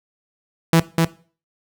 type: tone with echo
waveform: sawtooth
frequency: 164.81 Hz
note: E3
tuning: in tune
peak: -7 dBFS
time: 0.73-0.8 s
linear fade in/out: 2 ms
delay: 250 ms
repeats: 1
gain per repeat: -3 dB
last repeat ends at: 1.05 s
effects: noise-tail reverb RT60 0.4 s tail -18 dB re dry